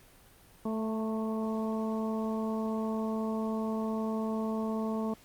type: harmonic tone with a mistuned harmonic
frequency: 220 Hz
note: A3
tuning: in tune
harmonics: 1 / 2 / 3 / 4 / 5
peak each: -31 / -37 / -40 / -43 / -43 dBFS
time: 0.65-5.14 s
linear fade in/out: 5 ms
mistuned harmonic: 4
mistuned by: +21 cents
effects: pink hiss -58 dBFS RMS until 5.24 s + Opus 32 kbps